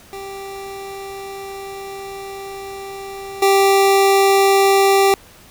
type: tone with level steps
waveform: 25% pulse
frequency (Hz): 392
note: G4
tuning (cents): 0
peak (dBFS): -25 / -7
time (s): 0.13-5.14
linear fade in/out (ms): 0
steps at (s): 3.42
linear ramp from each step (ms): 5
effects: pink hiss -45 dBFS RMS until 5.5 s